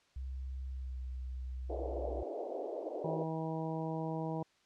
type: tone with pitch glide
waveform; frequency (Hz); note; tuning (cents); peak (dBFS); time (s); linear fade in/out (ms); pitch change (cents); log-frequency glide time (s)
sine; 65.41 to 63.62; C2 to C2; 0 to -48; -38; 0.16-2.23; 5; -48; 0.7-0.97
type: band-pass noise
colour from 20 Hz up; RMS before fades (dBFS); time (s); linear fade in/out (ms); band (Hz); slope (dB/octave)
white; -40; 1.69-3.24; 10; 320 to 690; 48
type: harmonic tone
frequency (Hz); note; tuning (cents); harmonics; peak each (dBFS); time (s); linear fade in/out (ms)
160.5; E3; -46; 1 / 2 / 3 / 4 / 5 / 6; -38 / -41 / -43 / -44 / -45 / -46; 3.04-4.43; 5
effects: white hiss -70 dBFS RMS until 4.65 s + low-pass 5000 Hz 12 dB/octave